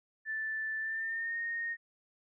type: tone with pitch glide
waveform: sine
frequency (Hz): 1760 to 1852.8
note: A6 to A#6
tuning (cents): 0 to -11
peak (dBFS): -33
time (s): 0.25-1.77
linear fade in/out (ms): 50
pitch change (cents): +89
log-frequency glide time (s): 0.79-1.38
effects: none